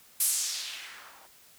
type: noise with low-pass filter sweep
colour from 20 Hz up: violet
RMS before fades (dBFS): -33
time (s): 0.2-1.27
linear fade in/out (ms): 5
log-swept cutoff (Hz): 12000 to 740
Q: 1.6
effects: white hiss -57 dBFS RMS until 1.58 s